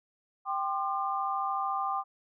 sine chord, G suspended fourth, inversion none, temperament equal with one note detuned, 784 / 1046.5 / 1200 Hz, G5 / C6 / D6, 0 / 0 / +37 cents, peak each -32 / -35 / -32 dBFS, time 0.45-2.04 s, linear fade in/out 50 ms, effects none

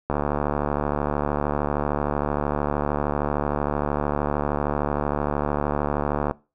click train, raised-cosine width 1 ms, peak -9 dBFS, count 455, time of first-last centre 0.1-6.311 s, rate 73.1 Hz, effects noise-tail reverb RT60 0.3 s tail -21 dB re dry

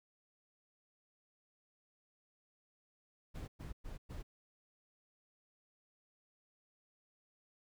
brown noise bursts, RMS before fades -45 dBFS, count 4, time 3.34-4.23 s, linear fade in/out 20 ms, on 140 ms, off 110 ms, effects none

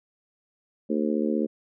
harmonic tone, 75.5 Hz, D2, 48 cents sharp, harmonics 3 / 4 / 5 / 6 / 7, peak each -26 / -28 / -30 / -32 / -33 dBFS, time 0.89-1.47 s, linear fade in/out 20 ms, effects none

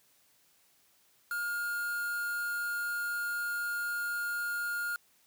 triangle tone with quantisation, 1418 Hz, F6, 26 cents sharp, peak -30 dBFS, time 1.31-4.96 s, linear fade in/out 2 ms, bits 7, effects white hiss -67 dBFS RMS until 5.26 s + high-pass 60 Hz 12 dB/octave

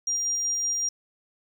triangle tone with tremolo, 5700 Hz, F8, 34 cents sharp, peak -20 dBFS, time 0.07-0.89 s, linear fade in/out 5 ms, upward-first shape square, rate 5.3 Hz, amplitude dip 25%, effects tanh soft clip ceiling -22 dBFS + 9-bit

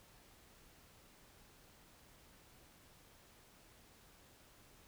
silence, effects pink hiss -64 dBFS RMS until 4.87 s

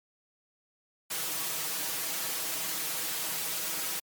white noise with comb filter, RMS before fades -33 dBFS, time 1.1-4 s, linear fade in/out 10 ms, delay 6.2 ms, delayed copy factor +0.95, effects high-pass 150 Hz 12 dB/octave + MP3 96 kbps

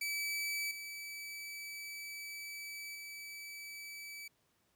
sawtooth tone with level steps, 2301 Hz, D7, 36 cents flat, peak -32 / -40 / -42 dBFS, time 0.01-4.28 s, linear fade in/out 5 ms, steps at 0.71 / 2.95 s, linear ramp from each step 2 ms, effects pink hiss -75 dBFS RMS until 4.75 s + high-pass 80 Hz 12 dB/octave

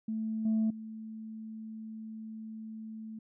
sine tone with level steps, 220 Hz, A3, in tune, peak -31 / -24 / -40 dBFS, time 0.08-3.19 s, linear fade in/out 5 ms, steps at 0.45 / 0.7 s, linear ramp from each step 5 ms, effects tanh soft clip ceiling -23 dBFS

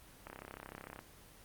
click train, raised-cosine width 0.5 ms, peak -30 dBFS, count 25, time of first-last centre 0.27-0.991 s, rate 33.3 Hz, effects pink hiss -58 dBFS RMS until 1.44 s + Opus 24 kbps

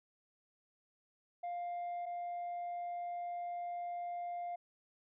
sine tone pair in turn, 701 / 701 Hz, F5 / F5, +6 / +6 cents, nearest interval unison, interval 0 cents, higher neither, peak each -35 / -36 dBFS, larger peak first, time 1.43-2.06 / 2.06-4.56 s, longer second, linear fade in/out 10 ms, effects tanh soft clip ceiling -37 dBFS

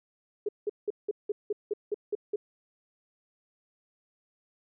sine tone bursts, 415.3 Hz, G#4, in tune, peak -26 dBFS, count 10, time 0.46-2.36 s, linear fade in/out 5 ms, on 28 ms, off 180 ms, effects none

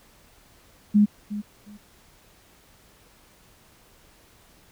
sine tone with echo, 207.7 Hz, G#3, in tune, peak -13 dBFS, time 0.94-1.06 s, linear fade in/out 20 ms, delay 360 ms, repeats 2, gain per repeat -14 dB, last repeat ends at 1.78 s, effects pink hiss -56 dBFS RMS until 4.71 s

